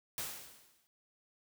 white noise with exponential decay, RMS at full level -37 dBFS, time 0.18-0.87 s, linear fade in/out 0 ms, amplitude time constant 150 ms, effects none

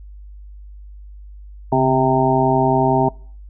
harmonic tone with a mistuned harmonic, 130.81 Hz, C3, in tune, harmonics 1 / 2 / 3 / 5 / 6 / 7, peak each -20 / -20 / -20 / -20 / -20 / -20 dBFS, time 1.72-3.09 s, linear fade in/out 5 ms, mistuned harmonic 1, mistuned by +78 cents, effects noise-tail reverb RT60 0.5 s tail -24 dB re dry + added 50 Hz sine -35 dBFS peak until 3.49 s

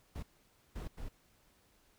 brown noise bursts at uneven times, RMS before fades -42 dBFS, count 3, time 0.15-0.23 / 0.75-0.88 / 0.97-1.09 s, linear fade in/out 10 ms, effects pink hiss -69 dBFS RMS until 1.98 s

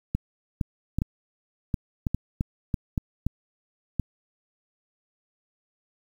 clicks, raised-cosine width 5 ms, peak -12 dBFS, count 12, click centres 0.15 / 0.612 / 0.986 / 1.019 / 1.742 / 2.068 / 2.146 / 2.409 / 2.742 / 2.978 / 3.266 / 3.997 s, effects 8-bit

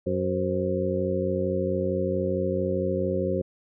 harmonic tone with a mistuned harmonic, 93.1 Hz, F#2, 11 cents sharp, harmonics 1 / 2 / 3 / 4 / 5 / 6, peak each -32 / -30 / -34 / -29 / -34 / -28 dBFS, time 0.06-3.42 s, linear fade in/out 10 ms, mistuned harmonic 6, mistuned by -91 cents, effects none

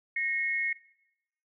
sine tone pair together, 1863 / 2173 Hz, A#6 / C#7, -2 / -35 cents, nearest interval minor third, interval 267 cents, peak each -32 / -29 dBFS, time 0.16-0.73 s, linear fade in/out 5 ms, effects noise-tail reverb RT60 0.8 s tail -17 dB re dry

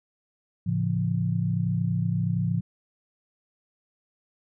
sine chord, A augmented, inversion none, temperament equal with one note detuned, 110 / 138.59 / 171.42 Hz, A2 / C#3 / E#3, 0 / 0 / -32 cents, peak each -27 / -29 / -26 dBFS, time 0.66-2.61 s, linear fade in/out 10 ms, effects none

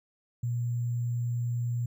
sine tone with sample-and-hold, 120 Hz, B2, 49 cents flat, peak -27 dBFS, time 0.43-1.86 s, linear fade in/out 5 ms, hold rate 7350 Hz, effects none

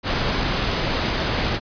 pink noise, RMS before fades -22 dBFS, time 0.03-1.6 s, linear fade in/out 50 ms, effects resampled to 11025 Hz

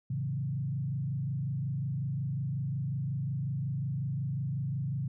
sine tone with frequency modulation, 135.8 Hz, C#3, 35 cents flat, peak -30 dBFS, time 0.1-5.08 s, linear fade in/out 5 ms, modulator 25.5 Hz, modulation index 0.99, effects none

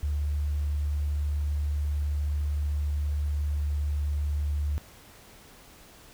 sine tone, 73.42 Hz, D2, in tune, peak -25 dBFS, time 0.03-4.78 s, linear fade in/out 0 ms, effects pink hiss -52 dBFS RMS until 6.13 s

